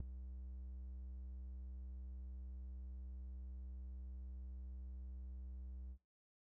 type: tone with ADSR envelope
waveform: triangle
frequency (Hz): 63.3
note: B1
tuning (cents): +43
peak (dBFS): -33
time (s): 0-5.98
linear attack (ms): 4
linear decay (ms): 5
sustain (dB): -12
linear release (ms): 69
effects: noise-tail reverb RT60 0.4 s tail -25 dB re dry